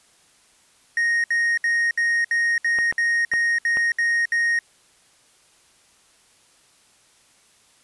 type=tone bursts; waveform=triangle; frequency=1864.7 Hz; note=A#6; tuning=in tune; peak=-16 dBFS; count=11; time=0.97-4.59 s; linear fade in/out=2 ms; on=270 ms; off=65 ms
type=clicks; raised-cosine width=0.5 ms; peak=-16 dBFS; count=4; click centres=2.787 / 2.925 / 3.337 / 3.771 s
effects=white hiss -57 dBFS RMS until 7.83 s + resampled to 24000 Hz